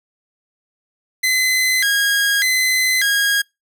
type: tone with vibrato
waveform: sawtooth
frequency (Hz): 1825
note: A#6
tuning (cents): -37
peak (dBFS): -11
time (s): 1.23-3.42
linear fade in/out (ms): 10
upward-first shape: square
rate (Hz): 0.84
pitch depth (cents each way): 190
effects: noise-tail reverb RT60 0.2 s tail -25 dB re dry